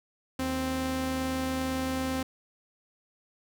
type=tone pair together; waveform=sawtooth; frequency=77.95 / 261.6 Hz; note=D#2 / C4; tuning=+4 / 0 cents; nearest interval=octave + major sixth; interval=2096 cents; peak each=-33 / -25 dBFS; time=0.39-2.23 s; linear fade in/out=5 ms; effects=none